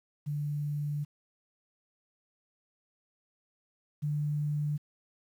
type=tone pair in turn; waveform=sine; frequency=146.83 / 148.19 Hz; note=D3 / D3; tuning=0 / +16 cents; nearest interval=unison; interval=16 cents; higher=second; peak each=-30 / -28 dBFS; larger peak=second; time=0.26-1.05 / 4.02-4.78 s; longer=first; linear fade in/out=20 ms; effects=10-bit